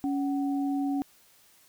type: tone pair together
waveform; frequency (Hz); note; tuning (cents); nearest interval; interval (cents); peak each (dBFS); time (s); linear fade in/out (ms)
sine; 279.5 / 749.6; C#4 / F#5; +14 / +22; octave + perfect fourth; 1708; -26 / -36; 0.04-1.02; 0
effects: white hiss -60 dBFS RMS until 1.68 s